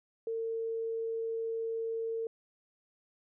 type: tone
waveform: sine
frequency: 453.2 Hz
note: A#4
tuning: 49 cents flat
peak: -32 dBFS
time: 0.27-2.27 s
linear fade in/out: 2 ms
effects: none